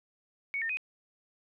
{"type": "tone with pitch steps", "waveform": "sine", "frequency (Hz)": [2227, 1819, 2506], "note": ["C#7", "A#6", "D#7"], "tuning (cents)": [7, -43, 12], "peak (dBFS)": -30, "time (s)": [0.54, 0.771], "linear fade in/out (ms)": 0, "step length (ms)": 77, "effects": []}